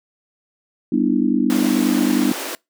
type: chord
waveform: sine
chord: E minor seventh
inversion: first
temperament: just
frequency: 197.78 / 247.2 / 296.7 / 329.6 Hz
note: G3 / B3 / D4 / E4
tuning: +16 / +2 / +18 / 0 cents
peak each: -23 / -18 / -19 / -23 dBFS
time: 0.92-2.32 s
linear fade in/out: 5 ms
type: high-pass noise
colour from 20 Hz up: pink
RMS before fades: -28 dBFS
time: 1.5-2.55 s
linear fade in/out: 0 ms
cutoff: 270 Hz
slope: 48 dB/octave
effects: noise-tail reverb RT60 0.2 s tail -25 dB re dry